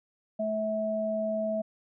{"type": "tone pair together", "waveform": "sine", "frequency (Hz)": [216.7, 649.4], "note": ["A3", "E5"], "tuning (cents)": [-26, -26], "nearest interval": "octave + perfect fifth", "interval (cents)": 1900, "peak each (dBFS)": [-33, -28], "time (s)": [0.39, 1.62], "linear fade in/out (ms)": 10, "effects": []}